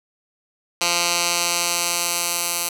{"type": "tone with band-pass filter sweep", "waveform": "10% pulse", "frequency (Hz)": 173.2, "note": "F3", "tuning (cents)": -14, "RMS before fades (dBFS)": -22, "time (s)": [0.81, 2.69], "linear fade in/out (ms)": 5, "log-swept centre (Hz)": [5300, 11000], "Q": 0.79, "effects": []}